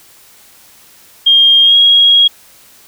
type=tone with pitch glide; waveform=sine; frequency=3220 to 3291 Hz; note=G7 to G#7; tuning=+46 to -16 cents; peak=-4 dBFS; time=1.26-2.28 s; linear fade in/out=10 ms; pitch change=+38 cents; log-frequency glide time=1.62-1.76 s; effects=white hiss -43 dBFS RMS until 2.87 s